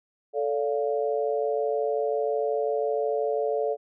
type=chord; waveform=sine; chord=D minor; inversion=second; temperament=equal with one note detuned; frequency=440 / 572.9 / 698.5 Hz; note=A4 / D5 / F5; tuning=0 / -43 / 0 cents; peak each=-26 / -28 / -31 dBFS; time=0.33-3.77 s; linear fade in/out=50 ms; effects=none